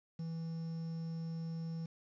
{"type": "tone with quantisation", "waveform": "triangle", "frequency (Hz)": 164.1, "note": "E3", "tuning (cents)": -8, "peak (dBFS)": -36, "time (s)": [0.19, 1.86], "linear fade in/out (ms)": 5, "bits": 10, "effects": ["resampled to 16000 Hz"]}